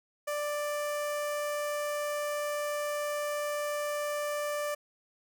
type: tone with notch filter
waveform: sawtooth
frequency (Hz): 589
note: D5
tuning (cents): +5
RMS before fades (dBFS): -33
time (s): 0.27-4.75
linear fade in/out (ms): 10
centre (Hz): 3800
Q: 1.5
effects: none